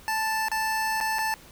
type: tone with dropouts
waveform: 25% pulse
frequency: 880 Hz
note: A5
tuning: in tune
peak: -21 dBFS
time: 0.08-1.34 s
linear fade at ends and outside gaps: 0 ms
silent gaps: 0.484-0.516 / 1.003-1.01 / 1.185-1.19 s
effects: pink hiss -50 dBFS RMS until 1.51 s